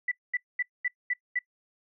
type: tone bursts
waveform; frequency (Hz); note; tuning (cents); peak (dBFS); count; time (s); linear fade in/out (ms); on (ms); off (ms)
sine; 1975.5; B6; 0; -25; 6; 0.08-1.39; 5; 35; 220
effects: noise-tail reverb RT60 0.1 s tail -21 dB re dry